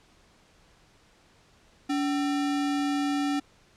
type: tone with sample-and-hold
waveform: sine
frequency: 285.7 Hz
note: D4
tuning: 48 cents flat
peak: -24 dBFS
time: 1.89-3.4 s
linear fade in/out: 10 ms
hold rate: 1050 Hz
effects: pink hiss -60 dBFS RMS until 3.76 s + low-pass 7000 Hz 12 dB/octave